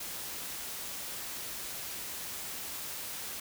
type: noise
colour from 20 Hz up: white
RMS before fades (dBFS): -40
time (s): 0-3.4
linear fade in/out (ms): 5
effects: none